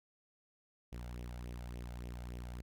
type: tone with flanger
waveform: sawtooth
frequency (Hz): 60.3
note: B1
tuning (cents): -41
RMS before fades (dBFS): -45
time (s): 0.92-2.62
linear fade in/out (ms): 10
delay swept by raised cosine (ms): 0.33 to 1.43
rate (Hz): 3.5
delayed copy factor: +0.6
effects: none